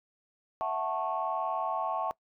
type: chord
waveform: sine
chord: F# minor seventh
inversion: third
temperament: equal with one note detuned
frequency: 659.3 / 740 / 880 / 1098.5 Hz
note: E5 / F#5 / A5 / C#6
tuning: 0 / 0 / 0 / -16 cents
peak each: -34 dBFS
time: 0.61-2.11 s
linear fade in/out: 0 ms
effects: noise-tail reverb RT60 0.1 s tail -22 dB re dry + tanh soft clip ceiling -20 dBFS